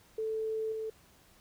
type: tone with level steps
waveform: sine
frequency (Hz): 440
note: A4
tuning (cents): 0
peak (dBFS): -31 / -34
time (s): 0.18-0.9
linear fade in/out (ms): 5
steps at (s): 0.72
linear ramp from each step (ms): 2
effects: pink hiss -62 dBFS RMS until 1.4 s